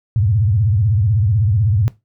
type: tone with vibrato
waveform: sine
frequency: 103.83 Hz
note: G#2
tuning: in tune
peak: -12 dBFS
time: 0.16-1.88 s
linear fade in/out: 0 ms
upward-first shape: sine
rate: 16 Hz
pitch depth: 250 cents each way
effects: noise-tail reverb RT60 0.2 s tail -17 dB re dry